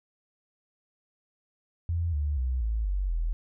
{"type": "tone with pitch steps", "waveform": "sine", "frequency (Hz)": [84.6, 73.22, 63.38, 54.86, 47.48, 41.1], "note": ["E2", "D2", "B1", "A1", "F#1", "E1"], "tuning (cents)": [45, -5, 46, -4, 45, -4], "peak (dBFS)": -25, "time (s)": [1.89, 3.33], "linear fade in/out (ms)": 0, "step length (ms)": 240, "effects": []}